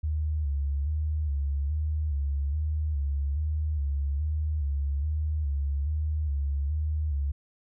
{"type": "tone with vibrato", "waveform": "sine", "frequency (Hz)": 73.42, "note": "D2", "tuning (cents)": 0, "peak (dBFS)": -25, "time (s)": [0.03, 7.32], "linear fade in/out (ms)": 10, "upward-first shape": "square", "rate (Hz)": 1.2, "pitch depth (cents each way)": 73, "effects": []}